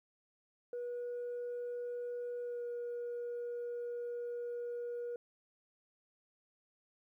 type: tone with pitch glide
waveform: sine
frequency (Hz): 484.6 to 479.3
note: B4 to A#4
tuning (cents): -33 to +48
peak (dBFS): -36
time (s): 0.73-5.16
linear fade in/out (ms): 2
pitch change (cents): -19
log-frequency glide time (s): 2.42-2.63
effects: tanh soft clip ceiling -36 dBFS + 13-bit